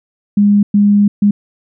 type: tone bursts at uneven times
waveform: sine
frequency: 204.4 Hz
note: G#3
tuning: 27 cents flat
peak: -6 dBFS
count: 3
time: 0.37-0.63 / 0.74-1.08 / 1.22-1.31 s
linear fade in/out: 5 ms
effects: none